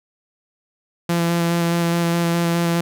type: tone with vibrato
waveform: sawtooth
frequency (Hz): 170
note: F3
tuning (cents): -46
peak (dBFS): -13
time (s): 1.09-2.81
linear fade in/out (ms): 5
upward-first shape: square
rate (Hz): 4.8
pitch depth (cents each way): 10
effects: none